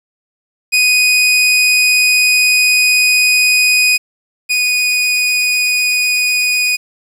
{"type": "tone pair in turn", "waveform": "sawtooth", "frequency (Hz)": [2489, 2477], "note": ["D#7", "D#7"], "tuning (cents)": [0, -8], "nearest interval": "unison", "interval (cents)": 8, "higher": "first", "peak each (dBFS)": [-5, -8], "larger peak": "first", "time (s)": [[0.72, 3.98], [4.49, 6.77]], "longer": "first", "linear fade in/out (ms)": 20, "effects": ["low-pass 12000 Hz 12 dB/octave", "7-bit"]}